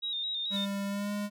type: tone with vibrato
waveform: sine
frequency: 3729 Hz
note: A#7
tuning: in tune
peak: -31 dBFS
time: 0.02-0.66 s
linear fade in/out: 20 ms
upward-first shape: square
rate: 4.6 Hz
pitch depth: 44 cents each way
type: tone with pitch glide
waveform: square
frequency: 199.1 to 205.5 Hz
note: G3 to G#3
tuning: +27 to -18 cents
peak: -32 dBFS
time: 0.5-1.3 s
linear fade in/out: 50 ms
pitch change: +55 cents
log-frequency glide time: 0.87-1.12 s
effects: none